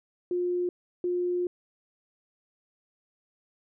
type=tone pair in turn; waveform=sine; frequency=355.7 / 355.7 Hz; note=F4 / F4; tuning=+32 / +32 cents; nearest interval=unison; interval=0 cents; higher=neither; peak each=-25 dBFS; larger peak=neither; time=0.31-0.69 / 1.04-1.47 s; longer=second; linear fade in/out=2 ms; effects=none